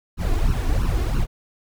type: noise with flanger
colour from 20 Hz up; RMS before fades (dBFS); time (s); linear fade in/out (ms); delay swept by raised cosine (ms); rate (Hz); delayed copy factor
brown; -20; 0.17-1.27; 50; 0.71 to 2.91; 3; +0.9
effects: none